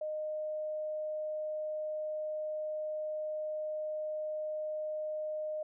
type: tone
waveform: sine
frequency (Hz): 615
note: D#5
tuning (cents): -20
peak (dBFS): -34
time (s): 0.01-5.63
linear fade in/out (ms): 5
effects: none